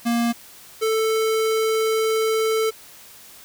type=tone pair in turn; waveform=square; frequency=234.9 / 441.5 Hz; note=A#3 / A4; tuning=+13 / +6 cents; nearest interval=major seventh; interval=1093 cents; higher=second; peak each=-19 dBFS; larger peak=neither; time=0.05-0.33 / 0.81-2.71 s; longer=second; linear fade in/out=20 ms; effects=white hiss -45 dBFS RMS until 3.44 s